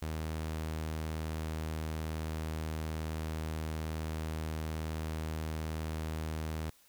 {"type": "tone", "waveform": "sawtooth", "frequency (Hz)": 78.9, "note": "D#2", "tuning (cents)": 25, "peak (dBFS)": -31, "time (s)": [0.02, 6.7], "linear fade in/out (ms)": 0, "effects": ["white hiss -64 dBFS RMS until 6.88 s"]}